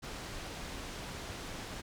pink low-pass noise, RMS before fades -43 dBFS, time 0.02-1.82 s, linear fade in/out 20 ms, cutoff 7100 Hz, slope 12 dB/octave, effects none

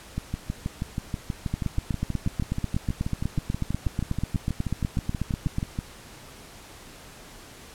two click trains, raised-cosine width 5 ms, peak -15 / -13 dBFS, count 36 / 34, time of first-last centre 0.18-5.789 / 1.54-5.584 s, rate 6.24 / 8.16 Hz, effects pink hiss -46 dBFS RMS until 7.74 s + low-pass 12000 Hz 12 dB/octave

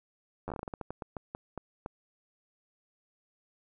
slowing click train, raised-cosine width 1 ms, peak -23 dBFS, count 17, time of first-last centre 0.48-1.861 s, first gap 10 ms, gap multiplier 1.25, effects none

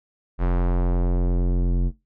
square tone with low-pass filter sweep, 44.33 Hz, F1, 27 cents sharp, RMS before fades -20 dBFS, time 0.38-1.92 s, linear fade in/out 50 ms, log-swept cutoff 1500 to 240 Hz, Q 0.87, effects noise-tail reverb RT60 0.2 s tail -18 dB re dry

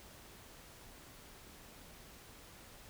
silence, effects pink hiss -56 dBFS RMS until 2.89 s

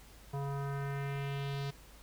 square tone with low-pass filter sweep, 139.7 Hz, C#3, 14 cents sharp, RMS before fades -37 dBFS, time 0.33-1.71 s, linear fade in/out 10 ms, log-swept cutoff 920 to 4600 Hz, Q 2, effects added 50 Hz sine -56 dBFS peak until 2.02 s + pink hiss -58 dBFS RMS until 2.02 s

